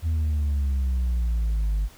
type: exponential sweep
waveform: sine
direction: down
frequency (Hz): 82.41 to 49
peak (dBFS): -18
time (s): 0.02-1.89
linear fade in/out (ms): 50
effects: tanh soft clip ceiling -20 dBFS + pink hiss -51 dBFS RMS until 1.97 s